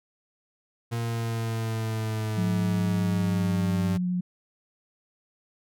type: linear sweep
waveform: 40% pulse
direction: down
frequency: 117 to 98 Hz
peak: -26 dBFS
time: 0.91-3.98 s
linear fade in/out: 20 ms
type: tone with vibrato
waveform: sine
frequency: 180 Hz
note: F#3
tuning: 47 cents flat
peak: -24 dBFS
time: 2.37-4.21 s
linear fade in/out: 10 ms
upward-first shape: sine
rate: 11 Hz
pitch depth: 10 cents each way
effects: none